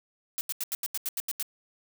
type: noise bursts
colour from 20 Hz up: blue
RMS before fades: -31 dBFS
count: 10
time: 0.38-1.427 s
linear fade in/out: 0 ms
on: 30 ms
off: 83 ms
effects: none